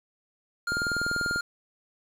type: tone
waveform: square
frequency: 1407 Hz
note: F6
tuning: 12 cents sharp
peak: -27 dBFS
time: 0.67-1.41 s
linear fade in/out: 5 ms
type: click train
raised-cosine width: 2 ms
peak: -21 dBFS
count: 14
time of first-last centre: 0.72-1.36 s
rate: 20.3 Hz
effects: low-pass 8000 Hz 12 dB/octave + 8-bit